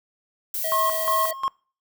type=noise; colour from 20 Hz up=violet; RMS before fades=-28 dBFS; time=0.54-1.31 s; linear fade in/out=2 ms
type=harmonic tone; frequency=642 Hz; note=E5; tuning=46 cents flat; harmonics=1 / 3 / 5 / 7; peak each=-27 / -37 / -41 / -44 dBFS; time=0.64-1.33 s; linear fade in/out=5 ms
type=tone with tremolo; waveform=triangle; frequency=1075 Hz; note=C6; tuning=47 cents sharp; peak=-18 dBFS; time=0.72-1.48 s; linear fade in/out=0 ms; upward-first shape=square; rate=2.8 Hz; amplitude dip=80%
effects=noise-tail reverb RT60 0.4 s tail -26 dB re dry